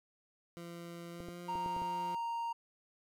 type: tone with pitch glide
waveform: 20% pulse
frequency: 170.9 to 175.2 Hz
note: F3 to F3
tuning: -37 to +6 cents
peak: -40 dBFS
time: 0.57-2.15 s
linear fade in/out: 0 ms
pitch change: +43 cents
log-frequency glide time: 1.11-1.41 s
type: clicks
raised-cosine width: 2 ms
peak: -32 dBFS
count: 6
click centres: 1.204 / 1.286 / 1.555 / 1.661 / 1.765 / 1.819 s
type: tone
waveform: triangle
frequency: 930 Hz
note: A#5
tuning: 4 cents flat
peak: -33 dBFS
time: 1.48-2.53 s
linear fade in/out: 10 ms
effects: none